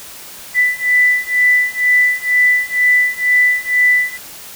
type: beating tone pair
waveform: sine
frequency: 1986 / 1988.1 Hz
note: B6 / B6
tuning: +9 / +11 cents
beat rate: 2.1 Hz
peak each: -14 / -13 dBFS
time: 0.54-4.18 s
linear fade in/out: 50 ms
effects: white hiss -34 dBFS RMS until 4.55 s